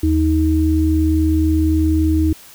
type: tone pair together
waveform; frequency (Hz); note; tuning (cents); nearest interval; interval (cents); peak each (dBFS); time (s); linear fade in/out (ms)
sine; 78.8 / 315.2; D#2 / D#4; +23 / +23; 2 octaves; 2400; -15; 0.03-2.33; 5
effects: white hiss -42 dBFS RMS until 2.54 s